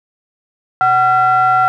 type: ring-modulated tone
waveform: triangle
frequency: 311.1 Hz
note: D#4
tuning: in tune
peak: -4 dBFS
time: 0.81-1.68 s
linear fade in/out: 0 ms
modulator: 1060 Hz
effects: none